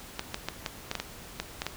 clicks, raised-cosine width 0.2 ms, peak -13 dBFS, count 10, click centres 0.194 / 0.344 / 0.486 / 0.662 / 0.914 / 0.953 / 1 / 1.4 / 1.619 / 1.666 s, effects pink hiss -46 dBFS RMS until 1.76 s

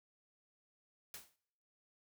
white noise with exponential decay, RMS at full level -45 dBFS, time 1.14-1.36 s, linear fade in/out 2 ms, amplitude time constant 47 ms, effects noise-tail reverb RT60 0.8 s tail -25 dB re dry

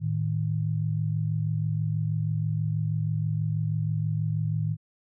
sine tone pair together, 109.1 / 155.32 Hz, A2 / D#3, -14 / -3 cents, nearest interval tritone, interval 611 cents, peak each -27 dBFS, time 0-4.77 s, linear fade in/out 50 ms, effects none

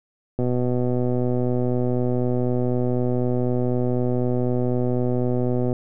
click train, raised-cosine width 2 ms, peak -11 dBFS, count 663, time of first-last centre 0.39-5.729 s, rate 124 Hz, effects none

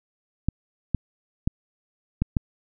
clicks, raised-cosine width 5 ms, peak -9 dBFS, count 5, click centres 0.486 / 0.947 / 1.475 / 2.22 / 2.368 s, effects none

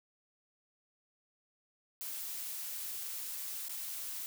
blue noise with dropouts, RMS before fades -41 dBFS, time 2.01-4.26 s, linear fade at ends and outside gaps 0 ms, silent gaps 3.684-3.694 s, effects none

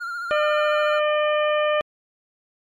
triangle tone with vibrato, 1396.9 Hz, F6, in tune, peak -25 dBFS, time 0-1 s, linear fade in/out 20 ms, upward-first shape sine, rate 14 Hz, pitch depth 44 cents each way
harmonic tone, 602 Hz, D5, 43 cents sharp, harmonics 1 / 2 / 3 / 4 / 5, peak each -19 / -25 / -29 / -31 / -33 dBFS, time 0.31-1.81 s, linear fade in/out 0 ms
effects MP3 64 kbps

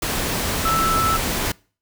sine tone in noise, 1318.5 Hz, E6, in tune, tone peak -18 dBFS, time 0.65-1.17 s, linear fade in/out 5 ms, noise pink, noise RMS -23 dBFS, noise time 0.02-1.52 s, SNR +2 dB, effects noise-tail reverb RT60 0.4 s tail -25 dB re dry

